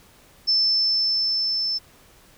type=tone with level ramp; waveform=sine; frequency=5290 Hz; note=E8; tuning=5 cents sharp; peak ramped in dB=-16 to -22 dBFS; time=0.47-1.79 s; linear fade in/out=20 ms; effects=pink hiss -53 dBFS RMS until 2.37 s